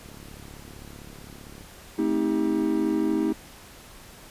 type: click train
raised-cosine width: 3 ms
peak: -32 dBFS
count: 56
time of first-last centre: 0.06-1.609 s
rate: 35.5 Hz
type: chord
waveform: triangle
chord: A half-diminished seventh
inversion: none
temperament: just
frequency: 220 / 264 / 316.8 / 396 Hz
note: A3 / C4 / Eb4 / G4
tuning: 0 / +16 / +31 / +18 cents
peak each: -27 / -27 / -22 / -28 dBFS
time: 1.98-3.33 s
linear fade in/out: 10 ms
effects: pink hiss -47 dBFS RMS until 4.3 s + resampled to 32000 Hz